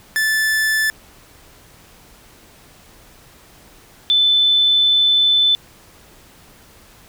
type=tone pair in turn; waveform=45% pulse / sine; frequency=1750 / 3516 Hz; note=A6 / A7; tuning=-10 / -2 cents; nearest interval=octave; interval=1208 cents; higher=second; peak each=-15 / -11 dBFS; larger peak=second; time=0.16-0.9 / 4.1-5.55 s; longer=second; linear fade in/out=0 ms; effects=pink hiss -47 dBFS RMS until 7.08 s